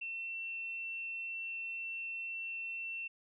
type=tone; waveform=sine; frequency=2699 Hz; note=E7; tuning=40 cents sharp; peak=-38 dBFS; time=0.01-3.08 s; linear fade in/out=10 ms; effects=none